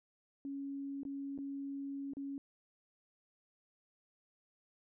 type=tone with dropouts; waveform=sine; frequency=277.5 Hz; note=C#4; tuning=2 cents sharp; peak=-39 dBFS; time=0.45-2.38 s; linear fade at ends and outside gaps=1 ms; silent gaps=1.033-1.051 / 1.378-1.387 / 2.135-2.169 s; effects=none

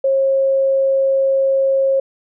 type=tone; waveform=sine; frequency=540 Hz; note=C#5; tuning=45 cents flat; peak=-12 dBFS; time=0.04-2 s; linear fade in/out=5 ms; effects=none

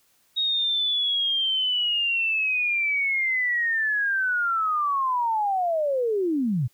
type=linear sweep; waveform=sine; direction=down; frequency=3774 to 108.7 Hz; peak=-21 dBFS; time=0.36-6.68 s; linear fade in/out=20 ms; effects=white hiss -64 dBFS RMS until 6.73 s

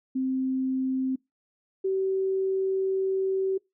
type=tone pair in turn; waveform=sine; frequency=261.6 / 382.9 Hz; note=C4 / G4; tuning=0 / -41 cents; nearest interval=perfect fifth; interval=659 cents; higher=second; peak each=-24 / -23 dBFS; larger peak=second; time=0.15-1.16 / 1.84-3.58 s; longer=second; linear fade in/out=10 ms; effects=noise-tail reverb RT60 0.2 s tail -24 dB re dry

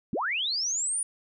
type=linear sweep; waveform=sine; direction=up; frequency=140.2 to 9690 Hz; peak=-26 dBFS; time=0.13-1.03 s; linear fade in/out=2 ms; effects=none

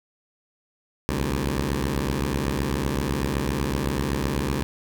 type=beating tone pair; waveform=10% pulse; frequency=65.41 / 73.31 Hz; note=C2 / D2; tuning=0 / -3 cents; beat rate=7.9 Hz; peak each=-18 dBFS; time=1.09-4.63 s; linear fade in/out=0 ms; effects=none

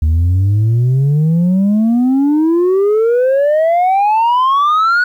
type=exponential sweep; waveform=sine; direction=up; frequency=75.9 to 1480 Hz; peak=-6 dBFS; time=0.02-5.04 s; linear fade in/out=5 ms; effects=tanh soft clip ceiling -8 dBFS + 8-bit

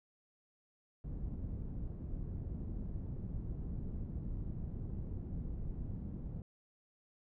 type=low-pass noise; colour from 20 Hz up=pink; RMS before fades=-41 dBFS; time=1.04-6.42 s; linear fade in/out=2 ms; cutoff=190 Hz; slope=12 dB/octave; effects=none

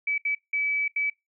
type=tone bursts at uneven times; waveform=sine; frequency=2294 Hz; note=D7; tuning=41 cents flat; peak=-23 dBFS; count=4; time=0.07-0.18 / 0.25-0.35 / 0.53-0.88 / 0.96-1.1 s; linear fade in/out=5 ms; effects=noise-tail reverb RT60 0.2 s tail -23 dB re dry

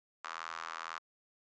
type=tone with high-pass filter; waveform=sawtooth; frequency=82 Hz; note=E2; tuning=9 cents flat; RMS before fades=-43 dBFS; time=0.24-0.99 s; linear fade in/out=5 ms; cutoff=1200 Hz; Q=3.6; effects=resampled to 16000 Hz

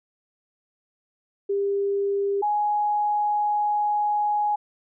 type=tone pair in turn; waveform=sine; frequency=399.3 / 834.2 Hz; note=G4 / G#5; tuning=+32 / +7 cents; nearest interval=octave + minor second; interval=1275 cents; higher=second; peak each=-21 / -20 dBFS; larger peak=second; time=1.49-2.42 / 2.42-4.56 s; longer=second; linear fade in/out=10 ms; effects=none

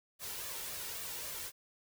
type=noise with flanger; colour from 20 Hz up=white; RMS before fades=-42 dBFS; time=0.19-1.52 s; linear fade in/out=50 ms; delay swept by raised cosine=1.7 to 2.21 ms; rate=3.7 Hz; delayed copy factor=+0.5; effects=none

